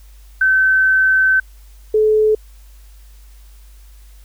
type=tone pair in turn; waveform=sine; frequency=1535 / 430.7 Hz; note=G6 / A4; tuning=-37 / -37 cents; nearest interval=octave + minor seventh; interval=2200 cents; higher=first; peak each=-10 dBFS; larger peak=neither; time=0.41-1.4 / 1.94-2.35 s; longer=first; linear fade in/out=5 ms; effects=added 50 Hz sine -39 dBFS peak until 4.24 s + white hiss -53 dBFS RMS until 4.24 s